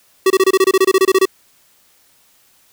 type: tone bursts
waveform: square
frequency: 380.9 Hz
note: G4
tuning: 50 cents flat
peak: -9 dBFS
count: 15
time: 0.26-1.255 s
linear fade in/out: 5 ms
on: 43 ms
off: 25 ms
effects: white hiss -54 dBFS RMS until 2.72 s